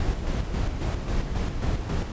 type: noise with tremolo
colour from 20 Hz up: brown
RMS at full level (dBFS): -25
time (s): 0-2.12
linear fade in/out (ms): 2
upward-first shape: square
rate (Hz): 3.7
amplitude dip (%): 45
effects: resampled to 16000 Hz